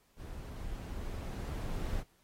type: noise with level ramp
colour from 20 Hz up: brown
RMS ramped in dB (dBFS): -44 to -35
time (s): 0.16-2.04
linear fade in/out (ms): 50
effects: pink hiss -70 dBFS RMS until 2.23 s + AAC 48 kbps